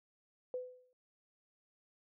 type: tone with exponential decay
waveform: sine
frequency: 503 Hz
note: B4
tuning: 32 cents sharp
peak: -34 dBFS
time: 0.54-0.93 s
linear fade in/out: 1 ms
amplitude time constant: 83 ms
effects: none